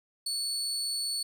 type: tone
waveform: 30% pulse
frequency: 4435 Hz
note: C#8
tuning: in tune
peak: -27 dBFS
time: 0.26-1.23 s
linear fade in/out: 5 ms
effects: none